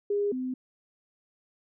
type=tone pair in turn; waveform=sine; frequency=407.9 / 256 Hz; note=G#4 / C4; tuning=-31 / -38 cents; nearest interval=minor sixth; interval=807 cents; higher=first; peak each=-24 / -29 dBFS; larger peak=first; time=0.1-0.32 / 0.32-0.54 s; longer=neither; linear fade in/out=5 ms; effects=none